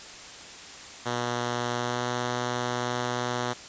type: tone with pitch glide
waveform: 5% pulse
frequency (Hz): 121.1 to 122.65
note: B2 to B2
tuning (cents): -34 to -12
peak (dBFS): -16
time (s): 1.05-3.54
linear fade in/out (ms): 20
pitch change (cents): +22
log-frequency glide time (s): 1.75-2.03
effects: white hiss -43 dBFS RMS until 3.68 s + resampled to 16000 Hz